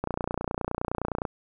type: click train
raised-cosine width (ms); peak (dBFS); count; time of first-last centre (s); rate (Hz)
1; -14; 37; 0.04-1.252; 29.7
effects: none